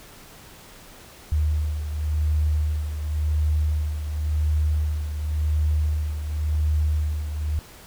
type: beating tone pair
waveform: sine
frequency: 76 / 76.92 Hz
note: D#2 / D#2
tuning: -40 / -19 cents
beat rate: 0.92 Hz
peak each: -21 / -28 dBFS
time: 1.32-7.59 s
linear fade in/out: 0 ms
effects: pink hiss -46 dBFS RMS until 7.86 s